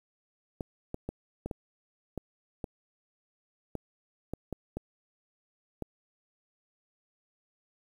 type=clicks; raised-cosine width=2 ms; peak=-21 dBFS; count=12; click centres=0.608 / 0.944 / 1.09 / 1.46 / 1.512 / 2.177 / 2.642 / 3.753 / 4.336 / 4.527 / 4.77 / 5.823 s; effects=9-bit